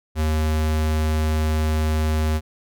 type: tone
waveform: square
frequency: 77.78 Hz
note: D#2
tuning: in tune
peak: -19 dBFS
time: 0.15-2.41 s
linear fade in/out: 50 ms
effects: none